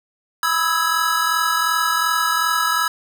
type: chord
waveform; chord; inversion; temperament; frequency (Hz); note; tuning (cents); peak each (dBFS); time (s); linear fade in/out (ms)
square; E major seventh; second; equal with one note detuned; 987.8 / 1275.8 / 1318.5 / 1661.2; B5 / D#6 / E6 / G#6; 0 / +43 / 0 / 0; -25 / -24 / -22 / -23; 0.43-2.88; 2
effects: none